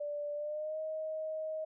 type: tone with pitch glide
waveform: sine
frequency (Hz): 586 to 628.1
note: D5 to D#5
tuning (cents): -4 to +16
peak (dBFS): -35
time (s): 0-1.65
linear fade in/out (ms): 10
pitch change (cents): +120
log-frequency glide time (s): 0.34-0.79
effects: none